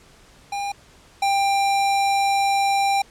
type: tone pair in turn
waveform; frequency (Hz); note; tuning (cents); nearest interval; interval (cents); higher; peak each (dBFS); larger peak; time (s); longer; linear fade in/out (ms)
square; 804 / 792.5; G5 / G5; +44 / +19; unison; 25; first; -25 / -18; second; 0.52-0.72 / 1.22-3.02; second; 5
effects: pink hiss -51 dBFS RMS until 3.1 s + low-pass 9000 Hz 12 dB/octave